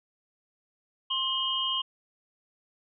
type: tone cluster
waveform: sine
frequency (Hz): 1055 / 2893 / 3160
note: C6 / F#7 / G7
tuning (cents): +14 / -40 / +13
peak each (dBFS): -33 / -31 / -29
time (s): 1.1-1.82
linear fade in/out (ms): 10
effects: none